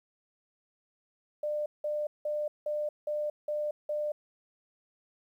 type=tone bursts; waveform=sine; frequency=598 Hz; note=D5; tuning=31 cents sharp; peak=-29 dBFS; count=7; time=1.43-4.12 s; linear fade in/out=5 ms; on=230 ms; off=180 ms; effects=11-bit